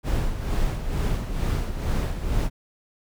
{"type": "noise with tremolo", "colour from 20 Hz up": "brown", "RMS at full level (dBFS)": -22, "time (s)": [0.03, 2.5], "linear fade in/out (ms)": 50, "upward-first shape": "sine", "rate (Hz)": 2.2, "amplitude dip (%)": 60, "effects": []}